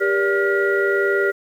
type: tone cluster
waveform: sine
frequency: 396.5 / 478 / 578 / 1415 / 1938 Hz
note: G4 / A#4 / D5 / F6 / B6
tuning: +20 / +43 / -28 / +22 / -33 cents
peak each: -18 / -27 / -25 / -21 / -25 dBFS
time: 0-1.32 s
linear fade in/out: 20 ms
effects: tanh soft clip ceiling -6 dBFS + 8-bit